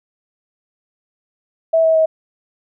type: tone with pitch steps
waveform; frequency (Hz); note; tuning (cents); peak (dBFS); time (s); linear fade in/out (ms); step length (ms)
sine; 652 / 644.9 / 637.8; E5 / E5 / D#5; -19 / -38 / +43; -10; 1.73-2.06; 10; 110
effects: none